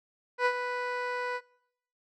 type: tone with ADSR envelope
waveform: 15% pulse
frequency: 493.9 Hz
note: B4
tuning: in tune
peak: -15 dBFS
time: 0.38-1.41 s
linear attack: 76 ms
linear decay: 67 ms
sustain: -9 dB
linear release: 53 ms
effects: noise-tail reverb RT60 0.8 s tail -24 dB re dry + low-pass 3000 Hz 12 dB/octave